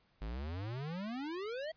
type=exponential sweep; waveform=square; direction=up; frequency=49.57 to 659.3 Hz; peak=-39 dBFS; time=0.21-1.72 s; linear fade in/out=10 ms; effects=pink hiss -72 dBFS RMS until 1.76 s + resampled to 11025 Hz